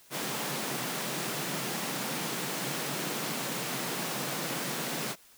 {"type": "high-pass noise", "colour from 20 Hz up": "pink", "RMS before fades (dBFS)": -34, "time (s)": [0.1, 5.16], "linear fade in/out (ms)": 50, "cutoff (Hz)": 130, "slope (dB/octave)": 96, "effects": ["white hiss -58 dBFS RMS until 5.37 s"]}